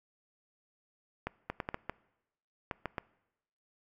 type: clicks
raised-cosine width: 0.5 ms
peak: -19 dBFS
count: 9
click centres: 1.27 / 1.5 / 1.602 / 1.689 / 1.744 / 1.896 / 2.712 / 2.857 / 2.982 s
effects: noise-tail reverb RT60 0.9 s tail -22 dB re dry